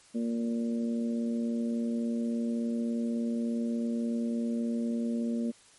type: harmonic tone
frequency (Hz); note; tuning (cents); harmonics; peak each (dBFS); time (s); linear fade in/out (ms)
116.54; A#2; 0; 2 / 3 / 4 / 5; -28 / -41 / -41 / -43; 0.14-5.52; 20
effects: white hiss -58 dBFS RMS until 5.78 s + MP3 48 kbps